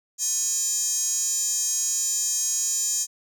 square tone with high-pass filter, 355.3 Hz, F4, 30 cents sharp, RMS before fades -25 dBFS, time 0.18-3.07 s, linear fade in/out 50 ms, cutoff 6600 Hz, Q 7.6, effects none

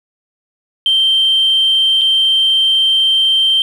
sine tone with dropouts, 3136 Hz, G7, in tune, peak -8 dBFS, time 0.86-3.62 s, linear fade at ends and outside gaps 1 ms, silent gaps 2.012-2.016 s, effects tanh soft clip ceiling -5 dBFS + 7-bit

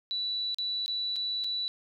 sine tone with dropouts, 3951 Hz, B7, in tune, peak -29 dBFS, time 0.11-1.68 s, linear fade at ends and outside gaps 0 ms, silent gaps 0.545-0.585 / 0.861-0.88 / 1.159-1.164 / 1.439-1.444 s, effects none

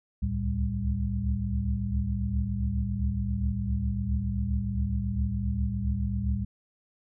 sine tone cluster, 66.4 / 71 / 73.8 / 112 / 197.8 Hz, C2 / C#2 / D2 / A2 / G3, +26 / +42 / +9 / +31 / +16 cents, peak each -32 / -35 / -32 / -31 / -32 dBFS, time 0.22-6.45 s, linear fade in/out 10 ms, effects none

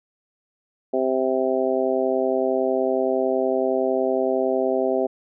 harmonic tone, 130.81 Hz, C3, in tune, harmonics 2 / 3 / 4 / 5 / 6, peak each -27 / -23 / -25 / -24 / -32 dBFS, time 0.93-5.07 s, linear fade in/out 10 ms, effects none

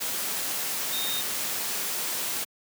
sine tone in noise, 3693 Hz, A#7, 17 cents flat, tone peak -30 dBFS, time 0.92-1.22 s, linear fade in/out 20 ms, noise white, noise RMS -30 dBFS, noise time 0-2.45 s, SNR -3 dB, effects high-pass 150 Hz 12 dB/octave

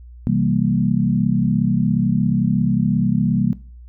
sine chord, C dominant seventh, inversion none, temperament equal, 130.81 / 164.81 / 196 / 233.1 Hz, C3 / E3 / G3 / Bb3, 0 / 0 / 0 / 0 cents, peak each -21 / -22 / -20 / -20 dBFS, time 0.27-3.53 s, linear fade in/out 0 ms, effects noise-tail reverb RT60 0.4 s tail -19 dB re dry + added 60 Hz sine -37 dBFS peak until 3.88 s

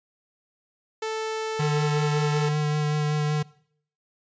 sawtooth tone, 440 Hz, A4, in tune, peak -23 dBFS, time 1.02-2.49 s, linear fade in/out 5 ms
square tone with vibrato, 150 Hz, D3, 37 cents sharp, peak -23 dBFS, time 1.59-3.43 s, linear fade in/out 10 ms, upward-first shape sine, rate 5.3 Hz, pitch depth 14 cents each way
effects noise-tail reverb RT60 0.6 s tail -21 dB re dry + resampled to 16000 Hz

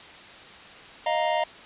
square chord, Eb suspended second, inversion none, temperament just, 622.3 / 700 / 933.4 Hz, Eb5 / F5 / Bb5, 0 / +4 / +2 cents, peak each -27 / -28 / -28 dBFS, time 1.06-1.44 s, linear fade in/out 5 ms, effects white hiss -45 dBFS RMS until 1.65 s + resampled to 8000 Hz

